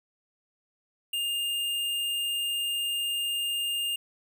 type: tone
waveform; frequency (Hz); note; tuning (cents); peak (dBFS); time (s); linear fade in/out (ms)
square; 2816; F7; +14; -28; 1.13-3.96; 5
effects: none